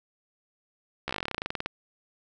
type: slowing click train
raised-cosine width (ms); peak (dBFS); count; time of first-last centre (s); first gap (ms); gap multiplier
0.3; -14; 20; 1.08-1.66; 14; 1.08
effects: none